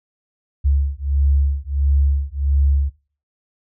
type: beating tone pair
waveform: sine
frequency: 69.3 / 70.8 Hz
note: C#2 / C#2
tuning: 0 / +37 cents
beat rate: 1.5 Hz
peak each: -18 dBFS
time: 0.64-2.9 s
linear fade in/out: 20 ms
effects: noise-tail reverb RT60 0.4 s tail -20 dB re dry